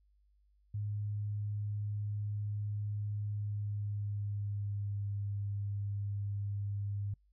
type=tone with pitch glide; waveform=sine; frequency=103.83 to 101.17 Hz; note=G#2 to G#2; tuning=0 to -45 cents; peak=-34 dBFS; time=0.74-7.14 s; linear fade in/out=5 ms; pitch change=-45 cents; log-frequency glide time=3.3-5.08 s; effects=noise-tail reverb RT60 0.1 s tail -26 dB re dry + added 50 Hz sine -66 dBFS peak until 7.32 s